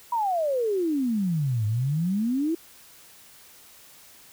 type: exponential two-way sweep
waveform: sine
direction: down then up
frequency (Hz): 981 to 103.2 to 341.6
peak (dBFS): -22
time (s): 0.12-2.55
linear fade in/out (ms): 5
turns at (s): 1.66
effects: white hiss -51 dBFS RMS until 4.32 s